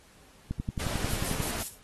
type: click train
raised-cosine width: 5 ms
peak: -18 dBFS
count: 11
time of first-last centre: 0.51-1.403 s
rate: 11.2 Hz
type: noise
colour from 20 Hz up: pink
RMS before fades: -35 dBFS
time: 0.79-1.63 s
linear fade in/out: 10 ms
type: noise with tremolo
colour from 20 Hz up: violet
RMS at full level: -32 dBFS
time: 1.07-1.78 s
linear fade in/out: 50 ms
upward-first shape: square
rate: 5.7 Hz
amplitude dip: 75%
effects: pink hiss -58 dBFS RMS until 1.83 s + AAC 32 kbps